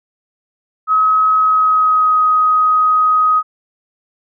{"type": "tone with pitch glide", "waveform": "sine", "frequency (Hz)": [1276, 1256.3], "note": ["D#6", "D#6"], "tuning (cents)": [43, 16], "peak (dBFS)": -9, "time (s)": [0.87, 3.43], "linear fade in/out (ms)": 50, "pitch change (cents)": -27, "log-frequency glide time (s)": [1.35, 2.21], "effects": []}